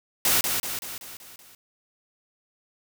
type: noise with echo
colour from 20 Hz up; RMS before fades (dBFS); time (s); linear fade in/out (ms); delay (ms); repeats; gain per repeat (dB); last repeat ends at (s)
white; -21; 0.25-0.41; 2; 190; 6; -5; 1.55
effects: none